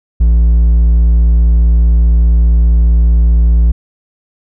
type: tone with hard clipping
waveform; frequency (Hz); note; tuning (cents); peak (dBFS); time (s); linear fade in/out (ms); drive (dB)
sine; 57.6; A#1; -20; -6; 0.2-3.72; 10; 3
effects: none